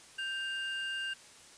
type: tone pair together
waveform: triangle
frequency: 1568 / 2808 Hz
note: G6 / F7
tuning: 0 / +9 cents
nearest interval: minor seventh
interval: 1009 cents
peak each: -35 / -36 dBFS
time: 0.18-1.14 s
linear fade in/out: 10 ms
effects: white hiss -55 dBFS RMS until 1.57 s + resampled to 22050 Hz